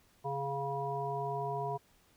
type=harmonic tone with a mistuned harmonic; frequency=138.59 Hz; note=C#3; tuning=in tune; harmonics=1 / 3 / 5 / 7; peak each=-40 / -39 / -38 / -38 dBFS; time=0.24-1.78 s; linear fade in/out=20 ms; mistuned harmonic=5; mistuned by=+18 cents; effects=pink hiss -67 dBFS RMS until 2.16 s